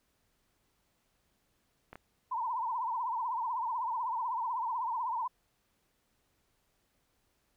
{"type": "clicks", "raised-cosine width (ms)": 0.5, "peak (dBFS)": -31, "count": 2, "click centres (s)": [1.93, 1.956]}
{"type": "tone with vibrato", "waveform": "sine", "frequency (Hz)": 955, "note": "A#5", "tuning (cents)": 42, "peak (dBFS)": -31, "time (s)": [2.31, 5.28], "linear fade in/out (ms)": 10, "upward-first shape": "triangle", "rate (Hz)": 16, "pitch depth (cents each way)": 160}
{"effects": ["pink hiss -75 dBFS RMS until 7.56 s"]}